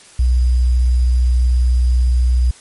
sine tone with sample-and-hold, 61.74 Hz, B1, in tune, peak -10 dBFS, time 0.19-2.51 s, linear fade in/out 5 ms, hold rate 4900 Hz, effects white hiss -43 dBFS RMS until 2.6 s + MP3 48 kbps

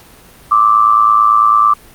sine tone with amplitude modulation, 1174 Hz, D6, 1 cent flat, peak -3 dBFS, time 0.51-1.74 s, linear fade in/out 10 ms, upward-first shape sine, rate 109 Hz, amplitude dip 70%, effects pink hiss -41 dBFS RMS until 1.94 s + Opus 48 kbps

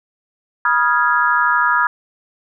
sine chord, F half-diminished seventh, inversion second, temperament equal with one note detuned, 973.6 / 1244.5 / 1396.9 / 1661.2 Hz, Cb6 / Eb6 / F6 / Ab6, -25 / 0 / 0 / 0 cents, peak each -18 dBFS, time 0.65-1.87 s, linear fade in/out 2 ms, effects none

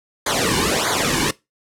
pink noise with flanger, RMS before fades -19 dBFS, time 0.26-1.31 s, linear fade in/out 5 ms, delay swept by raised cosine 0.36 to 1.56 ms, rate 1.6 Hz, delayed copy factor -1, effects noise-tail reverb RT60 0.2 s tail -20 dB re dry + low-pass 10000 Hz 12 dB/octave

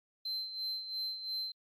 sine tone with tremolo, 4100 Hz, C8, 36 cents flat, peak -31 dBFS, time 0.25-1.52 s, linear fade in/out 5 ms, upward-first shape sine, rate 2.9 Hz, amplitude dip 70%, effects tanh soft clip ceiling -33 dBFS + AAC 48 kbps

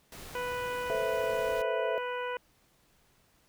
pink noise, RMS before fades -46 dBFS, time 0.12-1.62 s, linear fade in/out 2 ms
harmonic tone, 493.9 Hz, B4, in tune, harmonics 1 / 2 / 3 / 4 / 5 / 6, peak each -35 / -37 / -40 / -46 / -45 / -48 dBFS, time 0.35-2.37 s, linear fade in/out 2 ms
sine chord, A minor, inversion none, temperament just, 440 / 528 / 660 Hz, A4 / C5 / E5, 0 / +16 / +2 cents, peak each -34 / -34 / -33 dBFS, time 0.9-1.98 s, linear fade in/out 0 ms
effects pink hiss -67 dBFS RMS until 3.48 s

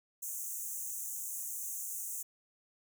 pink high-pass noise, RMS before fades -40 dBFS, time 0.22-2.23 s, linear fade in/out 10 ms, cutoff 6200 Hz, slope 96 dB/octave, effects none

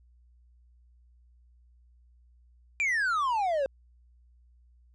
triangle exponential sweep, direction down, 2423 to 523.3 Hz, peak -23 dBFS, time 2.8-3.66 s, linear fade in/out 0 ms, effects added 60 Hz sine -57 dBFS peak until 4.94 s + resampled to 22050 Hz

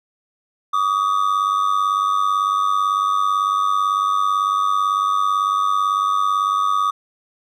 triangle ring-modulated tone, 1195 Hz, D6, 30 cents sharp, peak -11 dBFS, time 0.73-6.91 s, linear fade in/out 10 ms, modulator 49 Hz, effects none

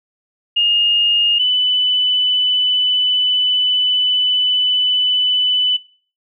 sine tone pair in turn, 2840 / 2995 Hz, F7 / F#7, +28 / +20 cents, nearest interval minor second, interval 92 cents, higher second, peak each -12 dBFS, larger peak neither, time 0.56-1.39 / 1.39-5.77 s, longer second, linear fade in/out 10 ms, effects noise-tail reverb RT60 0.4 s tail -17 dB re dry

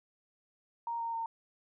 sine tone with pitch steps, 932.3 / 922.7 / 913.1 Hz, A#5 / A#5 / A#5, 0 / -18 / -36 cents, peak -33 dBFS, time 0.87-1.26 s, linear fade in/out 2 ms, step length 130 ms, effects none

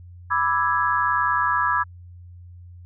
sine chord, E dominant seventh, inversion second, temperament equal with one note detuned, 987.8 / 1179.4 / 1318.5 / 1661.2 Hz, B5 / D6 / E6 / G#6, 0 / +7 / 0 / 0 cents, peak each -23 / -24 / -25 / -24 dBFS, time 0.3-1.84 s, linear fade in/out 20 ms, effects added 88 Hz sine -40 dBFS peak until 2.85 s

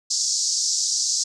pink band-pass noise, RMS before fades -23 dBFS, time 0.1-1.24 s, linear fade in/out 10 ms, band 4800 to 7300 Hz, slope 48 dB/octave, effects none

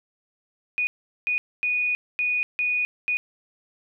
sine tone bursts at uneven times, 2469 Hz, D#7, 14 cents flat, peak -21 dBFS, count 6, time 0.78-0.87 / 1.27-1.38 / 1.63-1.95 / 2.19-2.43 / 2.59-2.85 / 3.08-3.17 s, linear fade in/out 0 ms, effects none

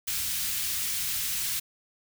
white band-stop noise, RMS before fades -30 dBFS, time 0.07-1.6 s, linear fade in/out 10 ms, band 140 to 2000 Hz, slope 12 dB/octave, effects none

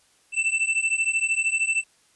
square beating tone pair, 2660 / 2673 Hz, E7 / E7, +15 / +23 cents, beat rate 13 Hz, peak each -25 dBFS, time 0.32-1.84 s, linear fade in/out 50 ms, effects white hiss -61 dBFS RMS until 2.15 s + resampled to 24000 Hz

